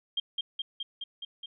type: tone with echo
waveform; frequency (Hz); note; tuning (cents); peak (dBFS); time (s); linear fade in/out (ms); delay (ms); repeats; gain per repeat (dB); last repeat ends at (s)
sine; 3201; G7; +36; -26; 0.17-0.2; 5; 210; 6; -2; 1.46
effects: none